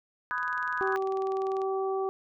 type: chord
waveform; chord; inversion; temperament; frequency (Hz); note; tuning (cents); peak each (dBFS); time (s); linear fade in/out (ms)
sine; G# minor seventh; first; just; 996.7 / 1245.9 / 1495.1 / 1661.2; B5 / D#6 / F#6 / G#6; +16 / +2 / +18 / 0; -34; 0.31-0.96; 0
type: click train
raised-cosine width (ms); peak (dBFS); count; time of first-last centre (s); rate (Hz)
0.2; -31; 26; 0.38-1.618; 20.2
type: harmonic tone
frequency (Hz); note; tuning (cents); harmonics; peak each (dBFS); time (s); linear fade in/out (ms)
384.7; G4; -33; 1 / 2 / 3; -28 / -34 / -38; 0.81-2.09; 0
effects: none